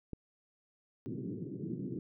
click, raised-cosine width 3 ms, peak -27 dBFS, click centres 0.133 s
pink band-pass noise, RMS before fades -40 dBFS, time 1.06-1.99 s, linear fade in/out 0 ms, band 120 to 390 Hz, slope 48 dB/octave
effects none

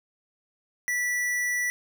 sine tone with tanh clipping, 1960 Hz, B6, 14 cents flat, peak -26 dBFS, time 0.88-1.7 s, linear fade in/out 0 ms, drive 18 dB, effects none

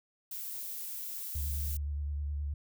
violet noise, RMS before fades -40 dBFS, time 0.31-1.77 s, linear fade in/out 5 ms
sine tone with vibrato, 72.6 Hz, D2, 19 cents flat, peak -32 dBFS, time 1.35-2.54 s, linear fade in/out 5 ms, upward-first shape sine, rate 9.6 Hz, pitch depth 32 cents each way
effects none

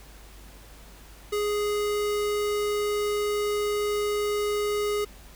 square tone, 415.3 Hz, G#4, in tune, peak -25 dBFS, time 1.32-5.05 s, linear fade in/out 10 ms, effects added 50 Hz sine -47 dBFS peak until 5.35 s + pink hiss -51 dBFS RMS until 5.35 s

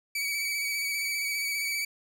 sawtooth tone with vibrato, 2279 Hz, C#7, 47 cents sharp, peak -25 dBFS, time 0.15-1.85 s, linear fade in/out 5 ms, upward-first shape square, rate 15 Hz, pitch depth 24 cents each way, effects none

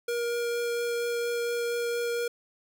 square tone with vibrato, 473.6 Hz, A#4, 27 cents sharp, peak -28 dBFS, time 0.08-2.28 s, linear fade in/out 5 ms, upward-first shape triangle, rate 4.3 Hz, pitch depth 8 cents each way, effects none

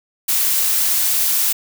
blue noise, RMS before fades -17 dBFS, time 0.28-1.53 s, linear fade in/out 10 ms, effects none

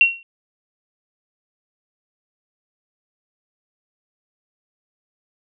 sine tone with exponential decay, 2737 Hz, F7, 36 cents flat, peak -6 dBFS, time 0.01-0.23 s, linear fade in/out 1 ms, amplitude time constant 47 ms, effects none

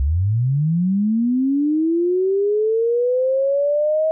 sine linear sweep, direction up, 63.2 to 639 Hz, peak -15 dBFS, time 0-4.11 s, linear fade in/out 0 ms, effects none

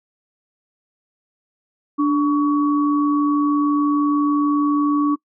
sine tone pair together, 292.9 / 1126.5 Hz, D4 / C#6, -5 / +28 cents, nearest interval octave + major seventh, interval 2333 cents, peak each -15 / -22 dBFS, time 1.98-5.16 s, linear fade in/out 20 ms, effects noise-tail reverb RT60 0.1 s tail -24 dB re dry

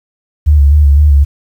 sine tone with vibrato, 72.6 Hz, D2, 19 cents flat, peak -3 dBFS, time 0.46-1.25 s, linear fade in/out 20 ms, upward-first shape square, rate 3.9 Hz, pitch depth 47 cents each way, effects 7-bit

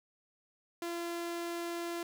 sawtooth tone, 341.8 Hz, F4, 37 cents flat, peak -32 dBFS, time 0.82-2.03 s, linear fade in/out 2 ms, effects none

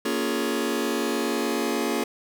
sawtooth chord, Bb minor seventh, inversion none, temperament just, 233.1 / 279.7 / 349.6 / 419.5 Hz, Bb3 / Db4 / F4 / Ab4, 0 / +16 / +2 / +17 cents, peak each -25 dBFS, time 0.05-2.04 s, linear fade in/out 5 ms, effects none

